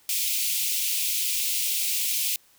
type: high-pass noise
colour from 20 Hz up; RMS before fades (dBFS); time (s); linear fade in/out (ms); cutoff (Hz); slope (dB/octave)
white; -26; 0.09-2.36; 2; 2300; 48
effects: white hiss -59 dBFS RMS until 2.58 s